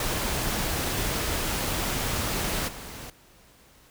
pink noise with level steps, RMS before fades -28 / -40 dBFS, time 0-3.1 s, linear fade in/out 2 ms, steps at 2.67 s, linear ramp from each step 20 ms, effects pink hiss -56 dBFS RMS until 3.9 s

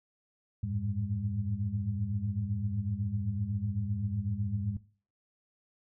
sine tone cluster, 88.8 / 103.1 / 111 / 201.4 Hz, F2 / G#2 / A2 / G3, +29 / -12 / +16 / +47 cents, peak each -39 / -33 / -37 / -38 dBFS, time 0.63-4.77 s, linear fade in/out 5 ms, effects noise-tail reverb RT60 0.4 s tail -17 dB re dry

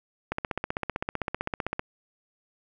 click train, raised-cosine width 0.5 ms, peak -13 dBFS, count 24, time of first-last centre 0.32-1.794 s, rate 15.6 Hz, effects none

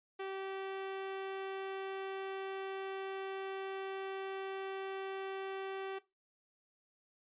sawtooth tone, 386.2 Hz, G4, 26 cents flat, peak -35 dBFS, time 0.19-5.99 s, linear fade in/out 10 ms, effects noise-tail reverb RT60 0.2 s tail -17 dB re dry + resampled to 8000 Hz

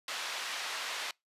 white band-pass noise, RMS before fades -38 dBFS, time 0.08-1.11 s, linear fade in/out 2 ms, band 730 to 3900 Hz, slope 12 dB/octave, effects noise-tail reverb RT60 0.2 s tail -26 dB re dry + resampled to 32000 Hz

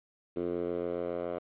10% pulse tone with band-pass filter sweep, 87.2 Hz, F2, 2 cents flat, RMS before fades -34 dBFS, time 0.36-1.39 s, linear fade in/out 10 ms, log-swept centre 370 to 630 Hz, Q 2.3, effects resampled to 8000 Hz + 10-bit

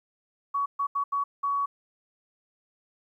sine tone bursts at uneven times, 1125 Hz, C#6, 25 cents sharp, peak -24 dBFS, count 5, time 0.54-0.66 / 0.79-0.87 / 0.95-1.04 / 1.12-1.24 / 1.43-1.66 s, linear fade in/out 10 ms, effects 11-bit

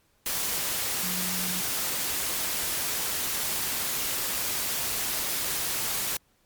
sine tone in noise, 181.8 Hz, F#3, 30 cents flat, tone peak -35 dBFS, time 1.03-1.61 s, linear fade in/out 2 ms, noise white, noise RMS -29 dBFS, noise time 0.26-6.17 s, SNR -9 dB, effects pink hiss -67 dBFS RMS until 6.45 s + MP3 96 kbps

